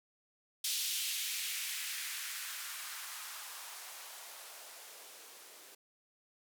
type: noise with band-pass filter sweep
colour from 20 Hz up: violet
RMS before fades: -42 dBFS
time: 0.64-5.75 s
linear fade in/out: 5 ms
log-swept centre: 3500 to 350 Hz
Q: 1.6
effects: none